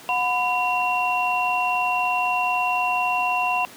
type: tone cluster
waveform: sine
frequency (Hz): 730 / 1000 / 2742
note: F#5 / B5 / F7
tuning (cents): -24 / +21 / -32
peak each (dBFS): -24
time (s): 0.09-3.65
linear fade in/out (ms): 0
effects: pink hiss -43 dBFS RMS until 3.76 s + high-pass 200 Hz 12 dB/octave